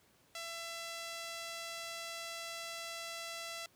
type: tone with band-pass filter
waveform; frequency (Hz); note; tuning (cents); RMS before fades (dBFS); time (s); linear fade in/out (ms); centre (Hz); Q
sawtooth; 670; E5; +28; -44; 0.35-3.66; 2; 4800; 0.59
effects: pink hiss -68 dBFS RMS until 3.75 s + high-pass 80 Hz 12 dB/octave